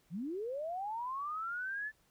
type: linear sweep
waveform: sine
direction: up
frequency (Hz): 146.1 to 1760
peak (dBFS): -36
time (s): 0.1-1.92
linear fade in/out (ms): 50
effects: pink hiss -71 dBFS RMS until 2.1 s